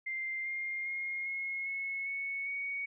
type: tone with pitch steps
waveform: sine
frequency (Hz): 2094 / 2117 / 2140 / 2164 / 2188 / 2212 / 2237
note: C7 / C7 / C7 / C#7 / C#7 / C#7 / C#7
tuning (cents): +1 / +20 / +38 / -42 / -23 / -4 / +15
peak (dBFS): -34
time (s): 0.06-2.86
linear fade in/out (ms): 10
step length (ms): 400
effects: none